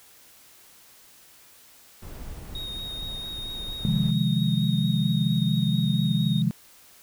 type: noise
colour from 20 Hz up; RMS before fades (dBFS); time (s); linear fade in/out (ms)
brown; -38; 2.02-4.11; 5
type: tone with vibrato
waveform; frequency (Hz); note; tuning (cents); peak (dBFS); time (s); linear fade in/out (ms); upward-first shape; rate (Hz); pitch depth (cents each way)
triangle; 3734; A#7; +2; -32; 2.55-6.42; 2; sine; 4.4; 16
type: chord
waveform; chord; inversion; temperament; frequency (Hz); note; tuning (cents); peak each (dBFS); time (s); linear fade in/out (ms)
sine; F minor seventh; second; equal; 130.81 / 155.56 / 174.61 / 207.7; C3 / Eb3 / F3 / Ab3; 0 / 0 / 0 / 0; -26; 3.85-6.51; 0
effects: white hiss -53 dBFS RMS until 7.02 s